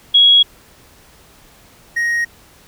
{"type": "tone pair in turn", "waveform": ["sine", "triangle"], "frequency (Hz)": [3322, 1876.3], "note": ["G#7", "A#6"], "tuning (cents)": [0, 11], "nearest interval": "minor seventh", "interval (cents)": 989, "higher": "first", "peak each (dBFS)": [-6, -13], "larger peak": "first", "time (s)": [[0.14, 0.43], [1.96, 2.25]], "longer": "neither", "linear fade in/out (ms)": 10, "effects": ["pink hiss -47 dBFS RMS until 2.67 s"]}